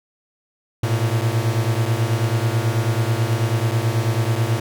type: beating tone pair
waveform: 45% pulse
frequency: 110 / 119.2 Hz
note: A2 / A#2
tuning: 0 / +39 cents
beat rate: 9.2 Hz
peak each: -20 / -21 dBFS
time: 0.83-4.6 s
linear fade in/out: 5 ms
effects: none